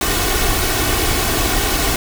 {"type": "noise with comb filter", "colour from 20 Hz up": "pink", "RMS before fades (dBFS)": -17, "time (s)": [0.01, 1.96], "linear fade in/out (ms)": 2, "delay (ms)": 2.7, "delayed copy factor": 0.6, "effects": []}